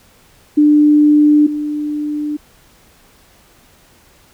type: tone pair in turn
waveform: sine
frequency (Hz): 297.8 / 297.8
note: D4 / D4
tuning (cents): +24 / +24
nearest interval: unison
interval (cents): 0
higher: neither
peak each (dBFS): -6 / -17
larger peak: first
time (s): 0.57-1.47 / 1.47-2.37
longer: neither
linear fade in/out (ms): 10
effects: pink hiss -49 dBFS RMS until 4.33 s